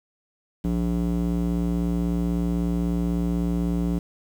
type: tone with band-pass filter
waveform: square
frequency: 58.1 Hz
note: A#1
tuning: 5 cents flat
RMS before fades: -24 dBFS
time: 0.64-3.99 s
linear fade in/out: 5 ms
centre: 220 Hz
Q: 1.9
effects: 8-bit